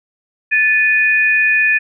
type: tone pair together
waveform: sine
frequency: 1747.3 / 2471 Hz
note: A6 / D#7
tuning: -13 / -13 cents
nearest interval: tritone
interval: 600 cents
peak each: -13 dBFS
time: 0.51-1.79 s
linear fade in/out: 20 ms
effects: none